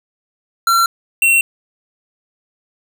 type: tone pair in turn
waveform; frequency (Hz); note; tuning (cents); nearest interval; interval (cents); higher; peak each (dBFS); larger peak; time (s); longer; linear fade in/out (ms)
square; 1362 / 2724; F6 / F7; -44 / -44; octave; 1200; second; -11 / -10; second; 0.67-0.86 / 1.22-1.41; neither; 2
effects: none